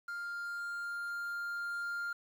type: tone with level ramp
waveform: triangle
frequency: 1400 Hz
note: F6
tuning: 4 cents sharp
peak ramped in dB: -36 to -33 dBFS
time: 0.08-2.13 s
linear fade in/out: 5 ms
effects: 10-bit